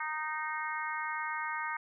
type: harmonic tone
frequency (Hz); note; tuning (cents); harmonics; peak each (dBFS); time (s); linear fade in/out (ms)
309.1; D#4; -11; 3 / 4 / 5 / 6 / 7; -38 / -39 / -40 / -41 / -41; 0-1.77; 5
effects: none